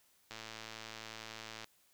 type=click train; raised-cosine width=0.2 ms; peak=-28 dBFS; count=149; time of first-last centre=0.31-1.643 s; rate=111 Hz; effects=white hiss -70 dBFS RMS until 1.93 s